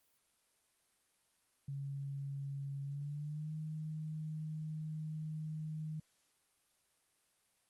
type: tone with pitch glide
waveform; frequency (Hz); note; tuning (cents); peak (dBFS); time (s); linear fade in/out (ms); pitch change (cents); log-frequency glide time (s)
sine; 139.3 to 155.46; C#3 to D#3; +9 to -1; -39; 1.68-6; 5; +190; 2.83-3.53
effects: white hiss -75 dBFS RMS until 7.69 s + Opus 32 kbps